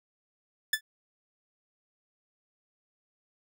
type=tone with exponential decay; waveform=sawtooth; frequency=1743 Hz; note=A6; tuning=17 cents flat; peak=-17 dBFS; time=0.73-0.81 s; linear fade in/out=5 ms; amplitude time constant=16 ms; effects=none